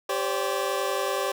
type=chord; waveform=25% pulse; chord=G suspended fourth; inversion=none; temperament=equal with one note detuned; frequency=392 / 523.3 / 574.2 Hz; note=G4 / C5 / D5; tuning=0 / 0 / -39 cents; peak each=-26 dBFS; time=0.09-1.32 s; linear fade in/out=5 ms; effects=none